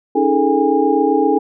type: tone cluster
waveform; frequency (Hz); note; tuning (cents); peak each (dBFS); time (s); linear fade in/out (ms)
sine; 280.4 / 317.3 / 415.1 / 443 / 813; C#4 / D#4 / G#4 / A4 / G#5; +20 / +34 / -1 / +12 / -37; -18; 0.15-1.39; 10
effects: none